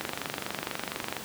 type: click train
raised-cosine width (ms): 0.3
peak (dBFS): -14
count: 29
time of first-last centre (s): 0.01-1.167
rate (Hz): 24.2
effects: pink hiss -39 dBFS RMS until 1.24 s + high-pass 150 Hz 12 dB/octave